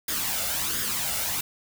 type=noise with flanger; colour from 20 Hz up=white; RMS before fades=-28 dBFS; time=0.08-1.41 s; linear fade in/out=5 ms; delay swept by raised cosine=0.58 to 1.44 ms; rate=1.4 Hz; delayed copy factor=+0.55; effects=none